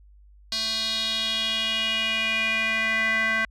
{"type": "tone with band-pass filter sweep", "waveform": "square", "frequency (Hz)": 221.7, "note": "A3", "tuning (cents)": 13, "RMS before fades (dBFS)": -25, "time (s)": [0.52, 3.45], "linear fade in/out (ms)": 2, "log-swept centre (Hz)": [4400, 1800], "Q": 5.1, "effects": ["added 50 Hz sine -49 dBFS peak until 3.5 s"]}